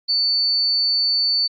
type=tone; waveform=sine; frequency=4500 Hz; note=C#8; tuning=25 cents sharp; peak=-16 dBFS; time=0.08-1.48 s; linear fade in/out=20 ms; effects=AAC 64 kbps